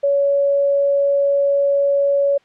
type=tone; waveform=sine; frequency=562 Hz; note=C#5; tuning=24 cents sharp; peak=-13 dBFS; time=0.03-2.38 s; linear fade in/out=10 ms; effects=white hiss -56 dBFS RMS until 2.44 s + low-pass 3000 Hz 12 dB/octave